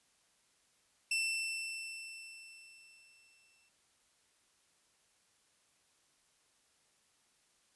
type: tone with exponential decay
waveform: sawtooth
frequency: 2677 Hz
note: E7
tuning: 26 cents sharp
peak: -27 dBFS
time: 1.11-3.69 s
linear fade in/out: 5 ms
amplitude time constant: 560 ms
effects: white hiss -72 dBFS RMS until 7.75 s + resampled to 24000 Hz